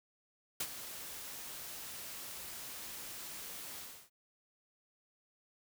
white noise with ADSR envelope, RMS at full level -35 dBFS, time 0.6-4.1 s, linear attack 6 ms, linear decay 56 ms, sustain -11 dB, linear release 320 ms, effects none

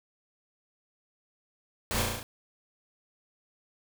pink noise with echo, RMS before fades -31 dBFS, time 1.91-2.02 s, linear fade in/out 0 ms, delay 35 ms, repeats 6, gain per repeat -2 dB, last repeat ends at 2.23 s, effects none

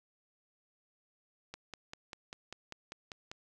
click train, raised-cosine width 0.2 ms, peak -26 dBFS, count 10, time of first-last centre 1.54-3.315 s, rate 5.07 Hz, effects none

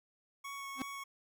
25% pulse tone with vibrato, 1108.7 Hz, C#6, in tune, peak -38 dBFS, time 0.44-1.04 s, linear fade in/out 10 ms, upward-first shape sine, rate 2.9 Hz, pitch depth 12 cents each way
45% pulse tone with exponential growth, 261.6 Hz, C4, in tune, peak -33 dBFS, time 0.75-0.82 s, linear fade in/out 2 ms, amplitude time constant 15 ms
effects none

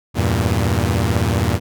sawtooth chord, E diminished, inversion none, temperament equal, 82.41 / 98 / 116.54 Hz, E2 / G2 / Bb2, 0 / 0 / 0 cents, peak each -16 dBFS, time 0.14-1.6 s, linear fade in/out 50 ms, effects none

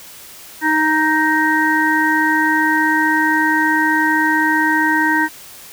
harmonic tone, 311.8 Hz, D#4, 4 cents sharp, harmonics 1 / 3 / 5 / 6, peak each -18 / -18 / -18 / -18 dBFS, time 0.61-5.29 s, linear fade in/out 50 ms, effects white hiss -38 dBFS RMS until 5.72 s

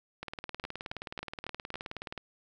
two click trains, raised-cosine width 0.3 ms, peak -21 / -22 dBFS, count 5 / 38, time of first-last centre 0.64-1.742 / 0.23-2.177 s, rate 3.63 / 19 Hz, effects none

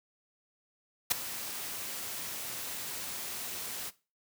white noise with ADSR envelope, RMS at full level -23 dBFS, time 1.1-3.91 s, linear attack 17 ms, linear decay 7 ms, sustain -16 dB, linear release 30 ms, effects noise-tail reverb RT60 0.3 s tail -18 dB re dry + high-pass 80 Hz 12 dB/octave

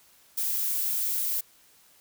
violet noise, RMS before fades -28 dBFS, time 0.37-1.41 s, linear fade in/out 10 ms, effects white hiss -59 dBFS RMS until 2 s

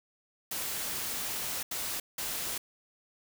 white noise bursts at uneven times, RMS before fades -35 dBFS, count 3, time 0.51-1.63 / 1.71-2 / 2.18-2.58 s, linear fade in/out 5 ms, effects none

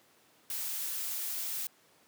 blue noise, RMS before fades -36 dBFS, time 0.5-1.67 s, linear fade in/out 2 ms, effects pink hiss -64 dBFS RMS until 2.07 s + high-pass 200 Hz 12 dB/octave

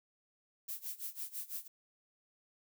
violet noise with tremolo, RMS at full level -40 dBFS, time 0.68-1.68 s, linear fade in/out 10 ms, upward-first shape sine, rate 6 Hz, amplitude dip 90%, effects none

